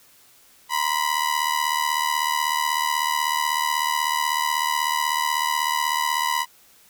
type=ring-modulated tone; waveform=sawtooth; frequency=987.8 Hz; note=B5; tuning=in tune; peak=-14 dBFS; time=0.69-6.46 s; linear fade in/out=50 ms; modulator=38.1 Hz; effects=white hiss -54 dBFS RMS until 6.89 s